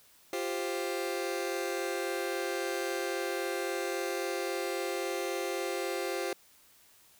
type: chord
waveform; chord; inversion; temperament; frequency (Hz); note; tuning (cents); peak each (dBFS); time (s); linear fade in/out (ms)
sawtooth; F suspended second; none; just; 349.2 / 392.9 / 523.8; F4 / G4 / C5; 0 / +4 / +2; -32; 0.33-6.33; 2
effects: white hiss -61 dBFS RMS until 7.19 s